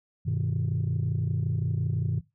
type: chord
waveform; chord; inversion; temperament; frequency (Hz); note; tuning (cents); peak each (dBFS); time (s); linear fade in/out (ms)
sine; G augmented; none; equal; 98 / 123.47 / 155.56; G2 / B2 / D#3; 0 / 0 / 0; -28; 0.25-2.21; 20
effects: noise-tail reverb RT60 0.2 s tail -17 dB re dry + tanh soft clip ceiling -20 dBFS